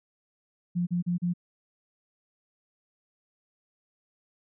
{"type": "tone bursts", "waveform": "sine", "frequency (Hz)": 175.4, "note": "F3", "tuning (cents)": 8, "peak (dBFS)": -24, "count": 4, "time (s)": [0.75, 1.338], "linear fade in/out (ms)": 20, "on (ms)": 120, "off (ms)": 36, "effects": []}